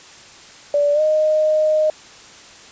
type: tone with pitch glide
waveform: sine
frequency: 580 to 618 Hz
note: D5 to D#5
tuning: -22 to -12 cents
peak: -13 dBFS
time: 0.74-1.9 s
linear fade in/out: 2 ms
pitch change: +110 cents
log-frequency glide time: 0.93-1.01 s
effects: white hiss -42 dBFS RMS until 2.71 s + resampled to 16000 Hz